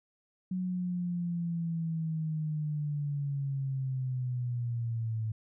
sine linear sweep, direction down, 185 to 109.2 Hz, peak -30 dBFS, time 0.51-5.32 s, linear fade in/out 5 ms, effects none

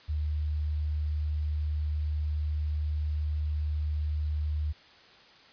sine tone, 75.6 Hz, D#2, 49 cents flat, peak -27 dBFS, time 0.08-4.73 s, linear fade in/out 20 ms, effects white hiss -55 dBFS RMS until 5.52 s + resampled to 11025 Hz

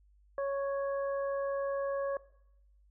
harmonic tone, 554.4 Hz, C#5, in tune, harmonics 1 / 2 / 3, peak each -31 / -40 / -46 dBFS, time 0.38-2.17 s, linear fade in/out 2 ms, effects noise-tail reverb RT60 0.8 s tail -19 dB re dry + added 50 Hz sine -61 dBFS peak until 2.9 s

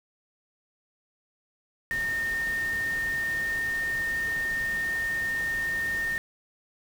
sine tone in noise, 1828 Hz, A#6, 34 cents flat, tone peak -26 dBFS, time 1.91-6.18 s, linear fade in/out 0 ms, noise pink, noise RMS -41 dBFS, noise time 1.91-6.18 s, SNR +12 dB, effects none

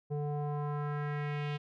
square tone with low-pass filter sweep, 146.83 Hz, D3, in tune, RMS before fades -35 dBFS, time 0.1-1.58 s, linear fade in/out 20 ms, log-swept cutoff 540 to 3100 Hz, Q 2.2, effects none

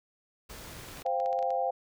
pink noise, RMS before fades -45 dBFS, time 0.49-1.03 s, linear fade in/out 10 ms
clicks, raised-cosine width 0.2 ms, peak -31 dBFS, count 10, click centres 0.887 / 0.973 / 1.02 / 1.064 / 1.201 / 1.26 / 1.329 / 1.39 / 1.427 / 1.505 s
sine chord, C suspended fourth, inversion none, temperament equal with one note detuned, 523.3 / 698.5 / 792.2 Hz, C5 / F5 / G5, 0 / 0 / +18 cents, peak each -31 dBFS, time 1.05-1.71 s, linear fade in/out 10 ms
effects none

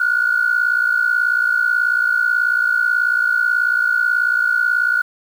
sine tone pair together, 1425 / 1483.3 Hz, F6 / F#6, +34 / +4 cents, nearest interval minor second, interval 70 cents, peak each -16 dBFS, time 0-5.02 s, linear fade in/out 5 ms, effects tanh soft clip ceiling -7 dBFS + 7-bit

